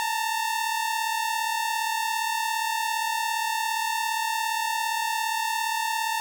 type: tone pair together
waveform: sawtooth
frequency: 881 / 918.4 Hz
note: A5 / A#5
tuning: +2 / -26 cents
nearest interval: minor second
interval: 72 cents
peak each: -24 dBFS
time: 0-6.2 s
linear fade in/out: 0 ms
effects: none